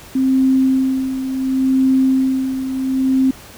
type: tone with tremolo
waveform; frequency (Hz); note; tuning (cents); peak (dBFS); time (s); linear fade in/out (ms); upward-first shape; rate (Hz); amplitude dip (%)
sine; 263.3; C4; +11; -10; 0.15-3.31; 5; sine; 0.7; 65
effects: pink hiss -39 dBFS RMS until 3.57 s